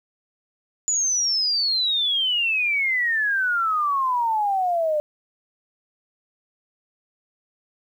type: exponential sweep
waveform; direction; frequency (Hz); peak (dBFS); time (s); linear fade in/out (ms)
sine; down; 7010 to 592; -19; 0.88-5; 0
effects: 9-bit